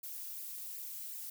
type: noise with flanger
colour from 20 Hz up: violet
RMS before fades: -44 dBFS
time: 0.03-1.3 s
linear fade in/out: 5 ms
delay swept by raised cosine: 0.41 to 4.71 ms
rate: 2.7 Hz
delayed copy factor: +1
effects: none